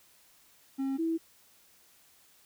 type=tone pair in turn; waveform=triangle / sine; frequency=269.9 / 327.5 Hz; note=C#4 / E4; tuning=-46 / -11 cents; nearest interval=minor third; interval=335 cents; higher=second; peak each=-27 dBFS; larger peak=neither; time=0.78-0.98 / 0.98-1.18 s; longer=neither; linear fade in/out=20 ms; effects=white hiss -62 dBFS RMS until 2.45 s